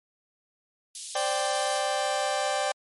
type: high-pass noise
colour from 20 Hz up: white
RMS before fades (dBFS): -36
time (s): 0.95-1.79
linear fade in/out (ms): 2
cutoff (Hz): 3400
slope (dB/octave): 24
type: chord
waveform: sawtooth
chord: C suspended second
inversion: none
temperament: just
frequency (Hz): 523.3 / 588.7 / 784.9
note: C5 / D5 / G5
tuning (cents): 0 / +4 / +2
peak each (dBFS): -29 / -25 / -24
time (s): 1.15-2.72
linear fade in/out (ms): 5
effects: MP3 48 kbps